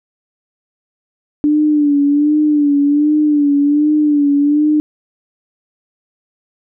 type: tone with vibrato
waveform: sine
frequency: 293.7 Hz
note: D4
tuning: in tune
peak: -9 dBFS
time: 1.44-4.8 s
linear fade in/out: 0 ms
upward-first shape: sine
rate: 1.3 Hz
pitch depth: 56 cents each way
effects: none